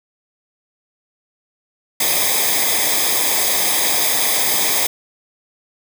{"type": "noise with comb filter", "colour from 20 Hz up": "white", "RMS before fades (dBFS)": -17, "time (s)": [2, 4.87], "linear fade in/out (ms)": 5, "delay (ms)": 0.7, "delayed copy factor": -0.75, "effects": []}